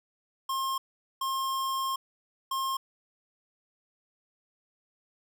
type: tone bursts at uneven times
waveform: square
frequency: 1068 Hz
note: C6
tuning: 35 cents sharp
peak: -29 dBFS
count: 3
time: 0.49-0.78 / 1.21-1.96 / 2.51-2.77 s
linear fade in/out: 5 ms
effects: none